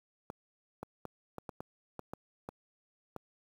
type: clicks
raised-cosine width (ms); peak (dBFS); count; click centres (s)
1; -26; 10; 0.301 / 0.83 / 1.053 / 1.383 / 1.492 / 1.605 / 1.993 / 2.135 / 2.489 / 3.163
effects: high-pass 80 Hz 12 dB/octave + 9-bit